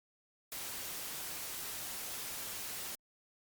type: noise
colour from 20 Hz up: white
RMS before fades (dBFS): -42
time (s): 0.52-2.95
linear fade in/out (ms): 0
effects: Opus 48 kbps